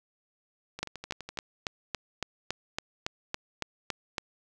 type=two click trains; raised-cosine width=0.2 ms; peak=-22 / -13 dBFS; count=8 / 13; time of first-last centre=0.79-1.373 / 0.83-4.182 s; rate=12 / 3.58 Hz; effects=none